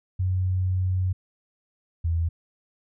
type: tone pair in turn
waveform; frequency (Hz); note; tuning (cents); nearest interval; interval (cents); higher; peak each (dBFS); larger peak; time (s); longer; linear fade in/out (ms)
sine; 92.5 / 83.22; F#2 / E2; 0 / +17; major second; 183; first; -21; neither; 0.19-1.13 / 2.04-2.29; first; 10
effects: none